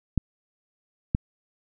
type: clicks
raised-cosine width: 5 ms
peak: -9 dBFS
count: 2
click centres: 0.177 / 1.149 s
effects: none